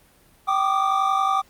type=tone cluster; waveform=triangle; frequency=776 / 1167 / 1218 Hz; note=G5 / D6 / D#6; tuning=-18 / -11 / -37 cents; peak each=-21 dBFS; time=0.47-1.42 s; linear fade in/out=20 ms; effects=pink hiss -56 dBFS RMS until 1.49 s + Opus 32 kbps